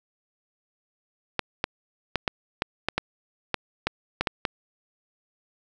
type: clicks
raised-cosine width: 0.3 ms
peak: -7 dBFS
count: 12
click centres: 1.393 / 1.641 / 2.157 / 2.278 / 2.621 / 2.886 / 2.98 / 3.543 / 3.87 / 4.21 / 4.272 / 4.452 s
effects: none